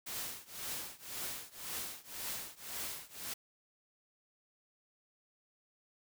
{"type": "noise with tremolo", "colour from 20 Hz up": "white", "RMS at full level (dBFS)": -39, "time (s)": [0.06, 3.34], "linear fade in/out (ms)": 10, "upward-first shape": "triangle", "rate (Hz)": 1.9, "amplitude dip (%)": 95, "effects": []}